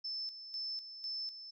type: tone with tremolo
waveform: sine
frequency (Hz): 5274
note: E8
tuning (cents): 0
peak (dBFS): -37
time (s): 0.04-1.51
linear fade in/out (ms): 10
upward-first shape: square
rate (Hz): 2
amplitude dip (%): 65
effects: none